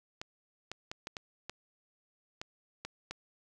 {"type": "clicks", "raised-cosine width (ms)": 0.2, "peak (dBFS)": -22, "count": 9, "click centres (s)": [0.215, 0.716, 0.915, 1.071, 1.168, 1.496, 2.415, 2.85, 3.11], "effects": []}